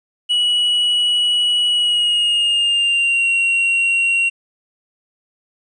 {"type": "tone with pitch glide", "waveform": "triangle", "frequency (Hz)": [2928, 2748], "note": ["F#7", "F7"], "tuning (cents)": [-19, -29], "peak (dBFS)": -12, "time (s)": [0.29, 4.3], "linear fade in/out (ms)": 20, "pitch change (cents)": -110, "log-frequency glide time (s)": [1.72, 3.28], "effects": ["resampled to 22050 Hz", "9-bit"]}